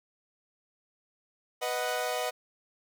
sawtooth chord, B major, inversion none, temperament equal, 493.9 / 622.3 / 740 Hz, B4 / D#5 / F#5, 0 / 0 / 0 cents, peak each -30 dBFS, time 1.61-2.31 s, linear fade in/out 20 ms, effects none

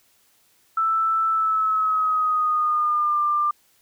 sine tone with pitch glide, 1322 to 1191.5 Hz, E6 to D6, +5 to +25 cents, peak -18 dBFS, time 0.77-3.51 s, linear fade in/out 5 ms, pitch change -180 cents, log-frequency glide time 1.29-3.21 s, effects white hiss -61 dBFS RMS until 3.81 s

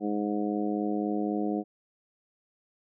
harmonic tone, 103.83 Hz, G#2, in tune, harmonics 2 / 3 / 4 / 5 / 6 / 7, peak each -31 / -30 / -35 / -38 / -43 / -37 dBFS, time 0-1.64 s, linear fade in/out 50 ms, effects none

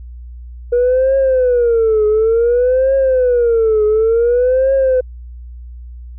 sine tone with vibrato, 478.9 Hz, A#4, 47 cents sharp, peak -8 dBFS, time 0.72-5.01 s, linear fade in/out 10 ms, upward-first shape triangle, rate 0.56 Hz, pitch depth 220 cents each way, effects tanh soft clip ceiling -7 dBFS + added 60 Hz sine -29 dBFS peak until 6.18 s

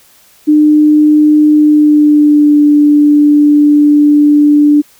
sine tone with pitch glide, 301.8 to 294.4 Hz, D4 to D4, +47 to +4 cents, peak -3 dBFS, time 0.47-4.82 s, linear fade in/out 20 ms, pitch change -43 cents, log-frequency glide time 1.51-2.61 s, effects white hiss -45 dBFS RMS until 4.99 s

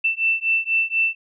sine beating tone pair, 2668 / 2672.1 Hz, E7 / E7, +20 / +23 cents, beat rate 4.1 Hz, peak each -21 dBFS, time 0.04-1.15 s, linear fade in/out 10 ms, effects none

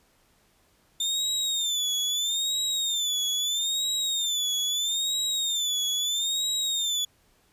30% pulse tone with vibrato, 3599 Hz, A7, 38 cents sharp, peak -22 dBFS, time 1-7.05 s, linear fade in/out 5 ms, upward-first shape sine, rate 0.77 Hz, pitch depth 110 cents each way, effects pink hiss -64 dBFS RMS until 7.52 s + resampled to 32000 Hz

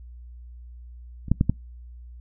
clicks, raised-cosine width 5 ms, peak -23 / -6 / -6 / -7 dBFS, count 4, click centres 1.283 / 1.316 / 1.411 / 1.496 s, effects noise-tail reverb RT60 0.2 s tail -25 dB re dry + added 60 Hz sine -40 dBFS peak until 2.2 s

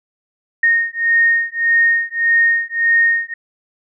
sine beating tone pair, 1849 / 1850.7 Hz, A#6 / A#6, -15 / -13 cents, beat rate 1.7 Hz, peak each -15 dBFS, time 0.63-3.34 s, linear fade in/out 5 ms, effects none

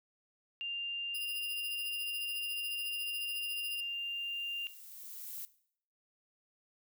sine tone, 2794 Hz, F7, in tune, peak -36 dBFS, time 0.61-4.67 s, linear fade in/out 0 ms
5% pulse tone with tremolo, 4978 Hz, D#8, in tune, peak -33 dBFS, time 1.14-3.81 s, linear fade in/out 10 ms, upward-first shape sine, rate 14 Hz, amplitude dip 65%
violet noise with exponential growth, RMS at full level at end -42 dBFS, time 2.87-5.45 s, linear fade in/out 0 ms, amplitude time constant 560 ms
effects noise-tail reverb RT60 0.6 s tail -18 dB re dry

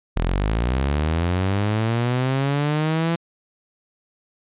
sawtooth linear sweep, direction up, 38.65 to 169.3 Hz, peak -15 dBFS, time 0.16-3.16 s, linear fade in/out 10 ms, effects resampled to 8000 Hz

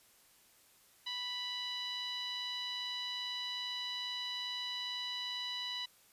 10% pulse tone with low-pass filter, 987.8 Hz, B5, in tune, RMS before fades -40 dBFS, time 1.06-5.86 s, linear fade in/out 10 ms, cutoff 3600 Hz, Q 7.8, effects white hiss -65 dBFS RMS until 6.12 s + resampled to 32000 Hz

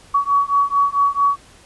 sine beating tone pair, 1127 / 1131.5 Hz, C#6 / C#6, +28 / +35 cents, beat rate 4.5 Hz, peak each -17 dBFS, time 0.14-1.37 s, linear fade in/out 10 ms, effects pink hiss -47 dBFS RMS until 1.65 s + resampled to 24000 Hz

